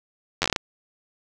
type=slowing click train; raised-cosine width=0.2 ms; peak=-4 dBFS; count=8; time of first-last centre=0.42-0.562 s; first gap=10 ms; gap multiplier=1.23; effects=none